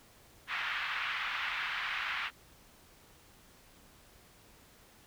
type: band-pass noise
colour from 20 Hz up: pink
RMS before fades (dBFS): -36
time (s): 0.47-2.31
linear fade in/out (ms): 50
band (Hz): 1200 to 3000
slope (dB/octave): 24
effects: pink hiss -60 dBFS RMS until 5.06 s